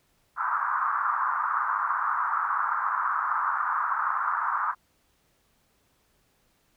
pink band-pass noise, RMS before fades -27 dBFS, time 0.36-4.75 s, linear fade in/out 50 ms, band 1000 to 1400 Hz, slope 48 dB/octave, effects pink hiss -68 dBFS RMS until 6.76 s

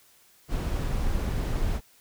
brown noise, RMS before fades -27 dBFS, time 0.48-1.81 s, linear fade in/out 50 ms, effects white hiss -59 dBFS RMS until 2 s

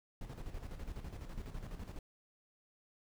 brown noise with tremolo, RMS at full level -43 dBFS, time 0.21-1.99 s, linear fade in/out 2 ms, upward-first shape square, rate 12 Hz, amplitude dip 55%, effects none

